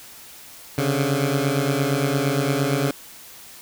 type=beating tone pair; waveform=15% pulse; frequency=135.2 / 143.9 Hz; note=C#3 / D3; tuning=-43 / -35 cents; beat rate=8.7 Hz; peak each=-16 dBFS; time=0.78-2.91 s; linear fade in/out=2 ms; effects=white hiss -43 dBFS RMS until 3.61 s

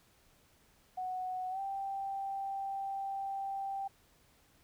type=tone with pitch glide; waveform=sine; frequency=740 to 784 Hz; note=F#5 to G5; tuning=0 to 0 cents; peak=-35 dBFS; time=0.97-3.88 s; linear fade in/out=10 ms; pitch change=+100 cents; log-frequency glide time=1.5-1.6 s; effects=pink hiss -67 dBFS RMS until 4.63 s

